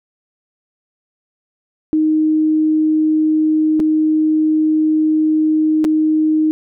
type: tone with dropouts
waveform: sine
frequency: 311.1 Hz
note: D#4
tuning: in tune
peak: -11 dBFS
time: 1.93-6.51 s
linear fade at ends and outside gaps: 0 ms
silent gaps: 3.796-3.801 / 5.843-5.849 s
effects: none